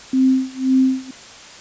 sine tone with tremolo, 261.6 Hz, C4, in tune, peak -10 dBFS, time 0.13-1.11 s, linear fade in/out 5 ms, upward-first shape sine, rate 1.9 Hz, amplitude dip 95%, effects white hiss -39 dBFS RMS until 1.6 s + resampled to 16000 Hz

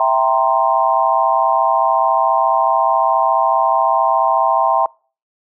sine chord, C dominant seventh, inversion first, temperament equal, 659.3 / 784 / 932.3 / 1046.5 Hz, E5 / G5 / Bb5 / C6, 0 / 0 / 0 / 0 cents, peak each -17 dBFS, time 0-4.86 s, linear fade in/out 2 ms, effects noise-tail reverb RT60 0.4 s tail -26 dB re dry

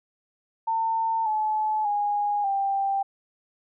sine tone with pitch steps, 900 / 860.8 / 823.4 / 787.6 Hz, A5 / A5 / G#5 / G5, +39 / -38 / -15 / +8 cents, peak -22 dBFS, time 0.67-3.03 s, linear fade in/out 10 ms, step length 590 ms, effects none

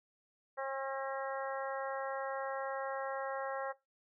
harmonic tone, 269.8 Hz, C#4, 47 cents flat, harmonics 2 / 3 / 4 / 5 / 6 / 7, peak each -38 / -42 / -44 / -46 / -48 / -49 dBFS, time 0.57-3.73 s, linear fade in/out 20 ms, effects noise-tail reverb RT60 0.2 s tail -19 dB re dry

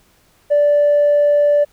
triangle tone with tanh clipping, 584 Hz, D5, 10 cents flat, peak -10 dBFS, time 0.5-1.65 s, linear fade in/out 20 ms, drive 5 dB, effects pink hiss -55 dBFS RMS until 1.72 s

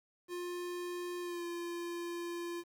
square tone with pitch glide, 353.5 to 344.6 Hz, F4 to F4, +21 to -23 cents, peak -39 dBFS, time 0.28-2.64 s, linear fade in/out 50 ms, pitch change -44 cents, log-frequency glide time 1.21-1.45 s, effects 11-bit

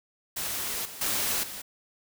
white noise with level steps, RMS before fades -32 / -42 / -28 / -39 dBFS, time 0.36-1.62 s, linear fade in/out 10 ms, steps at 0.85 / 1.01 / 1.43 s, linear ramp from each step 5 ms, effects none

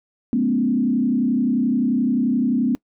sine tone with frequency modulation, 244.9 Hz, B3, 14 cents flat, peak -16 dBFS, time 0.33-2.75 s, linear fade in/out 0 ms, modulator 31.5 Hz, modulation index 1.2, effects noise-tail reverb RT60 0.1 s tail -23 dB re dry

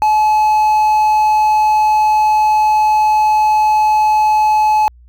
triangle tone with quantisation, 856 Hz, A5, 48 cents flat, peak -7 dBFS, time 0.02-4.88 s, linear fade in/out 0 ms, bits 6, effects added 60 Hz sine -40 dBFS peak until 5.08 s

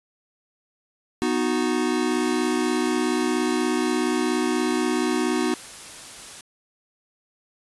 square chord, B major, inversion none, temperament equal with one note detuned, 246.9 / 311.1 / 367.9 Hz, B3 / D#4 / F#4, 0 / 0 / -10 cents, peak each -26 dBFS, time 1.22-5.54 s, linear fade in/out 0 ms
white noise, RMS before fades -40 dBFS, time 2.11-6.41 s, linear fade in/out 2 ms
effects resampled to 24000 Hz

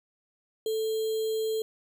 sine tone with sample-and-hold, 440 Hz, A4, in tune, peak -26 dBFS, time 0.66-1.62 s, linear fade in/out 2 ms, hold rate 3675 Hz, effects none

